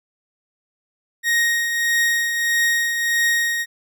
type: tone with tremolo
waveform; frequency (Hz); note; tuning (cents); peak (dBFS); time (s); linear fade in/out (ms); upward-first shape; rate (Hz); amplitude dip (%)
40% pulse; 1871; A#6; +6; -14; 1.23-3.66; 50; triangle; 1.6; 50
effects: none